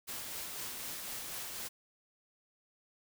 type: noise with tremolo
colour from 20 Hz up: white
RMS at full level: -41 dBFS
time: 0.07-1.69 s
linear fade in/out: 20 ms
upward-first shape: sine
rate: 4 Hz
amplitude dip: 25%
effects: none